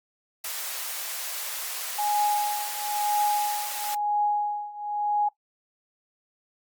white high-pass noise, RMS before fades -33 dBFS, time 0.44-3.95 s, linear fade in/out 5 ms, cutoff 550 Hz, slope 24 dB/octave
sine tone with tremolo, 830.6 Hz, G#5, in tune, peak -20 dBFS, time 1.98-5.29 s, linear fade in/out 10 ms, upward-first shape triangle, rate 1 Hz, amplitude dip 90%
effects noise-tail reverb RT60 0.1 s tail -17 dB re dry + Opus 48 kbps

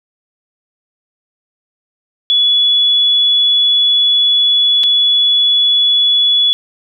sine tone with dropouts, 3408 Hz, G#7, 44 cents sharp, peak -8 dBFS, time 2.3-6.53 s, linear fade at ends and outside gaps 0 ms, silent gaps 4.834-4.838 s, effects none

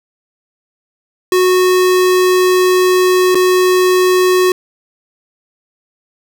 square tone with dropouts, 367.2 Hz, F#4, 13 cents flat, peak -9 dBFS, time 1.32-4.52 s, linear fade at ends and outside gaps 2 ms, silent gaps 3.347-3.353 s, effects none

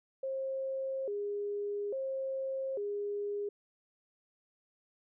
sine tone with vibrato, 467.2 Hz, A#4, 4 cents sharp, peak -33 dBFS, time 0.23-3.49 s, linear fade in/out 5 ms, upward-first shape square, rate 0.59 Hz, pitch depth 230 cents each way, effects none

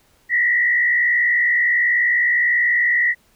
sine tone with frequency modulation, 1931 Hz, B6, 39 cents flat, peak -14 dBFS, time 0.29-3.15 s, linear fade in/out 50 ms, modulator 60.7 Hz, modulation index 1.1, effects pink hiss -58 dBFS RMS until 3.35 s

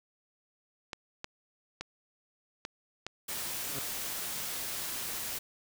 clicks, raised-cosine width 0.2 ms, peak -20 dBFS, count 5, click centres 0.932 / 1.244 / 1.81 / 2.651 / 3.066 s
white noise, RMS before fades -37 dBFS, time 3.28-5.39 s, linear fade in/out 10 ms
15% pulse tone with exponential growth, 138.59 Hz, C#3, in tune, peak -29 dBFS, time 3.64-3.79 s, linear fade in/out 0 ms, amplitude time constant 31 ms
effects none

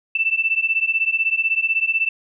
sine beating tone pair, 2652 / 2668 Hz, E7 / E7, +10 / +20 cents, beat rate 16 Hz, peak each -20 dBFS, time 0.15-2.09 s, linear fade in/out 5 ms, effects none

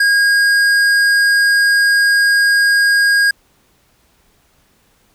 sine tone with hard clipping, 1630 Hz, G#6, 33 cents flat, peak -11 dBFS, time 0-3.31 s, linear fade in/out 5 ms, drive 11 dB, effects pink hiss -56 dBFS RMS until 5.14 s

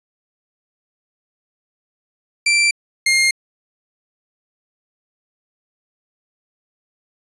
sawtooth tone pair in turn, 2349 / 2125 Hz, D7 / C7, 0 / +26 cents, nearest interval major second, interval 174 cents, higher first, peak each -9 dBFS, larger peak neither, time 2.46-2.71 / 3.06-3.31 s, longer neither, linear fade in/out 5 ms, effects resampled to 24000 Hz

